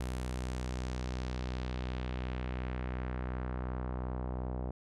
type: tone with low-pass filter sweep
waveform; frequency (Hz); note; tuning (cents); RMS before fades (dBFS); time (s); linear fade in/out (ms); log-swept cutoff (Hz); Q
sawtooth; 62.8; B1; +30; -37; 0-4.71; 5; 11000 to 740; 1.3
effects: none

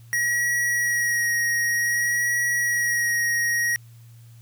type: tone with vibrato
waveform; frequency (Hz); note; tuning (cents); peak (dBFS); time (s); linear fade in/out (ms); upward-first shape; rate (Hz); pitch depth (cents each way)
square; 1900; A#6; +33; -21; 0.13-3.76; 0; sine; 0.54; 16
effects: added 116 Hz sine -44 dBFS peak until 4.41 s + white hiss -59 dBFS RMS until 4.41 s

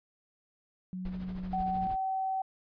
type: tone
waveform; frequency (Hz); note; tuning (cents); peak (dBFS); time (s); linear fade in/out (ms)
sine; 184.2; F#3; -7; -35; 0.93-1.87; 0
type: noise with tremolo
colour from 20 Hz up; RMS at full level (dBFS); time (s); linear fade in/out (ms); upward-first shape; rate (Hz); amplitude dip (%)
brown; -40; 1.05-1.96; 2; sine; 13; 65
type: tone with pitch glide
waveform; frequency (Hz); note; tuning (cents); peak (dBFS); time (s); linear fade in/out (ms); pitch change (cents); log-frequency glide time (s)
sine; 756 to 763.9; F#5 to G5; +37 to -45; -29; 1.53-2.42; 5; +18; 1.69-1.78
effects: resampled to 11025 Hz

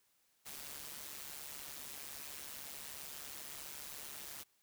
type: noise with amplitude modulation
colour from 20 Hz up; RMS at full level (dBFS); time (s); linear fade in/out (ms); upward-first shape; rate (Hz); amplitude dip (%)
white; -45; 0.45-4.44; 20; sine; 143; 70
effects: white hiss -75 dBFS RMS until 4.62 s

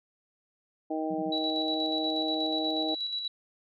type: harmonic tone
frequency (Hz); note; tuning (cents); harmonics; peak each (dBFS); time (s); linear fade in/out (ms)
157.3; D#3; +19; 2 / 3 / 4 / 5; -31 / -38 / -35 / -36; 0.9-2.95; 10
type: tone bursts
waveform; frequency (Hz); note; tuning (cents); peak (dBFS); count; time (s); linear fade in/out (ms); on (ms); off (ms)
sine; 183.1; F#3; -18; -37; 3; 1.1-1.302; 10; 48; 29
type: tone with tremolo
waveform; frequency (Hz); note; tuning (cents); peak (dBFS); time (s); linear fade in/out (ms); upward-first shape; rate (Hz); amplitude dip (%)
sine; 3921; B7; -13; -29; 1.32-3.28; 5; square; 8.3; 40
effects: none

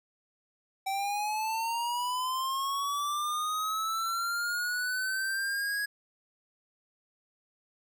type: linear sweep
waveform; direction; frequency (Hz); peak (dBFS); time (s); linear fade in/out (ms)
square; up; 770 to 1667; -30; 0.86-5.86; 10
effects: none

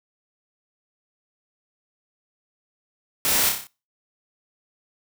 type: noise with echo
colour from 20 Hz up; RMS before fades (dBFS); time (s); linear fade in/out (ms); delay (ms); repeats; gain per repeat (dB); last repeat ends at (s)
white; -22; 3.25-3.49; 0; 30; 6; -4; 3.67
effects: noise-tail reverb RT60 0.3 s tail -22 dB re dry

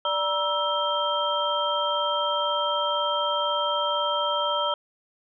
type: tone cluster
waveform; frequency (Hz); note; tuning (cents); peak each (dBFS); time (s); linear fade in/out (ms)
sine; 587 / 951 / 1318 / 3171; D5 / A#5 / E6 / G7; -1 / +34 / -1 / +19; -28; 0.05-4.74; 2
effects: none

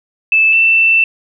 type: tone pair in turn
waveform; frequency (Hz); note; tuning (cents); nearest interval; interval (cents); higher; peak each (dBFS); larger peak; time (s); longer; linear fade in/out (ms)
sine; 2629 / 2669; E7 / E7; -5 / +21; unison; 26; second; -7; neither; 0.32-0.53 / 0.53-1.04; second; 2
effects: none

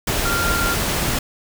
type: tone in noise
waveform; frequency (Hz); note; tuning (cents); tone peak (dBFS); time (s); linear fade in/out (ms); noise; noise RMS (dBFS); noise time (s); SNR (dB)
sine; 1390; F6; -9; -21; 0.25-0.74; 5; pink; -21; 0.07-1.19; -3
effects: none

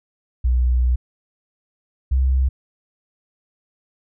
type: tone pair in turn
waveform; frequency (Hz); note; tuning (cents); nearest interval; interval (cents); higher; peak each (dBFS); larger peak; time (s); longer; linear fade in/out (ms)
sine; 61.74 / 65.41; B1 / C2; 0 / 0; minor second; 100; second; -14; neither; 0.44-0.96 / 2.11-2.49; first; 10
effects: none

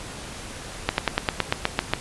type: slowing click train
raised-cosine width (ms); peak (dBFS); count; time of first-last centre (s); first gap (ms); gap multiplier
0.3; -3; 10; 0.89-1.936; 91; 1.06
effects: pink hiss -37 dBFS RMS until 2 s + resampled to 24000 Hz

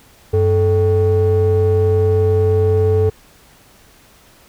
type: ring-modulated tone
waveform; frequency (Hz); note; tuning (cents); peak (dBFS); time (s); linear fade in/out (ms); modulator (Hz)
triangle; 170.4; F3; -42; -6; 0.33-3.1; 10; 265
effects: pink hiss -48 dBFS RMS until 4.48 s

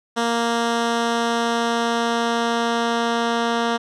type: tone with low-pass filter sweep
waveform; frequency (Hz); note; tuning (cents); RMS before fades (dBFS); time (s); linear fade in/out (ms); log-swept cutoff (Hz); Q
10% pulse; 233.1; A#3; 0; -21; 0.16-3.78; 20; 7300 to 4700; 0.82
effects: none

